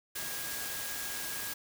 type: tone in noise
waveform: sine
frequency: 1639 Hz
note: G#6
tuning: 23 cents flat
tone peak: -45 dBFS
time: 0.15-1.54 s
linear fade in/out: 10 ms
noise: white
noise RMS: -38 dBFS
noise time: 0.15-1.54 s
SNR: -10 dB
effects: none